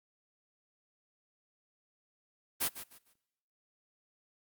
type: noise with echo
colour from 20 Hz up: white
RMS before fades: -31 dBFS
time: 2.6-2.69 s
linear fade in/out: 20 ms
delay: 150 ms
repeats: 3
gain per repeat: -12 dB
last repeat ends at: 3.14 s
effects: noise-tail reverb RT60 1.0 s tail -25 dB re dry + Opus 32 kbps